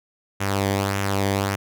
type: tone with flanger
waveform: sawtooth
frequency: 98.6 Hz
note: G2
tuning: 11 cents sharp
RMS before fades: -23 dBFS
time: 0.4-1.56 s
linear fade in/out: 10 ms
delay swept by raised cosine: 0.22 to 0.76 ms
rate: 1.7 Hz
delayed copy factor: -0.55
effects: none